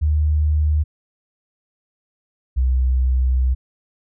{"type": "tone pair in turn", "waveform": "sine", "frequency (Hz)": [75.9, 63.82], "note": ["D#2", "C2"], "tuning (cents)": [-42, -43], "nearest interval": "minor third", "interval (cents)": 301, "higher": "first", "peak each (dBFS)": [-14, -14], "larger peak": "neither", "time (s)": [[0.01, 0.84], [2.56, 3.55]], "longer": "second", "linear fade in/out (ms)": 20, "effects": []}